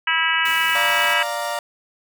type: harmonic tone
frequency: 325.6 Hz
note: E4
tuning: 21 cents flat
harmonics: 3 / 4 / 5 / 6 / 7 / 8 / 9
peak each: -26 / -26 / -22 / -24 / -26 / -26 / -24 dBFS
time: 0.07-1.23 s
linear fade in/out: 5 ms
type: noise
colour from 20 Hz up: white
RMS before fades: -33 dBFS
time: 0.45-1.14 s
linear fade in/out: 5 ms
type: chord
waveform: 30% pulse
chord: Bb major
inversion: first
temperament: equal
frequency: 587.3 / 698.5 / 932.3 Hz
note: D5 / F5 / Bb5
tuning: 0 / 0 / 0 cents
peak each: -25 dBFS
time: 0.75-1.59 s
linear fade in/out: 2 ms
effects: none